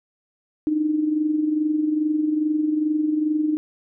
sine tone with amplitude modulation, 306.1 Hz, D#4, 28 cents flat, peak -16 dBFS, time 0.67-3.57 s, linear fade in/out 0 ms, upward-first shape sine, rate 22.4 Hz, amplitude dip 55%, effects none

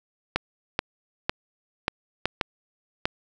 clicks, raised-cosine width 0.3 ms, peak -6 dBFS, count 7, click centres 0.36 / 0.791 / 1.295 / 1.881 / 2.256 / 2.412 / 3.055 s, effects none

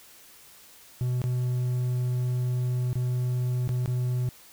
triangle tone with dropouts, 124.7 Hz, B2, 17 cents sharp, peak -22 dBFS, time 1.01-4.29 s, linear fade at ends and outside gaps 0 ms, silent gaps 1.217-1.24 / 2.93-2.955 / 3.676-3.691 / 3.859-3.877 s, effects white hiss -52 dBFS RMS until 4.52 s

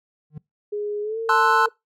triangle tone with exponential growth, 151.3 Hz, D#3, 48 cents flat, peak -26 dBFS, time 0.3-0.38 s, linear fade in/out 5 ms, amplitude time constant 17 ms
sine tone with pitch glide, 415.3 to 452.9 Hz, G#4 to A#4, 0 to -50 cents, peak -24 dBFS, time 0.72-1.69 s, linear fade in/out 10 ms, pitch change +150 cents, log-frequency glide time 1.02-1.19 s
triangle chord, F# half-diminished seventh, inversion first, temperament equal, 880 / 1046.5 / 1318.5 / 1480 Hz, A5 / C6 / E6 / F#6, 0 / 0 / 0 / 0 cents, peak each -19 dBFS, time 1.29-1.66 s, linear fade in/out 2 ms
effects noise-tail reverb RT60 0.2 s tail -24 dB re dry

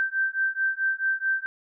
sine beating tone pair, 1559 / 1563.6 Hz, G6 / G6, -10 / -5 cents, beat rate 4.6 Hz, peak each -26 dBFS, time 0-1.46 s, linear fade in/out 0 ms, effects none

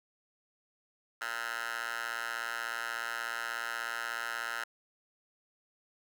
10% pulse tone with high-pass filter, 116.54 Hz, A#2, in tune, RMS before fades -37 dBFS, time 1.21-4.64 s, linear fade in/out 5 ms, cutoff 1300 Hz, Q 6, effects none

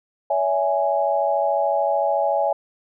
sine chord, C# minor, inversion none, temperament equal with one note detuned, 565.7 / 659.3 / 830.6 Hz, C#5 / E5 / G#5, +35 / 0 / 0 cents, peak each -22 dBFS, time 0.3-2.53 s, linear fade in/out 5 ms, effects none

